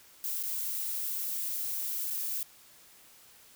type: noise with dropouts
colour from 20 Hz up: violet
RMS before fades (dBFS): -34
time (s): 0.24-2.43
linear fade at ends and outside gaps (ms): 0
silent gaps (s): 0.428-0.436 / 2.102-2.107
effects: white hiss -57 dBFS RMS until 3.55 s